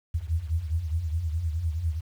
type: tone cluster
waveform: sine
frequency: 77.1 / 82.2 / 86.9 Hz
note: D#2 / E2 / F2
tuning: -15 / -4 / -8 cents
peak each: -30 dBFS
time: 0.14-2.01 s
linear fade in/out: 10 ms
effects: 9-bit